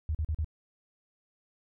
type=tone bursts; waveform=sine; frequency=77.78 Hz; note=D#2; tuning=in tune; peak=-27 dBFS; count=4; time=0.09-0.445 s; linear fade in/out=0 ms; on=58 ms; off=41 ms; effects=none